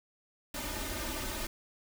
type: noise with comb filter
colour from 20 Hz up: pink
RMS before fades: -37 dBFS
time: 0.54-1.47 s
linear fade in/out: 5 ms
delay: 3.3 ms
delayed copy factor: +0.95
effects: none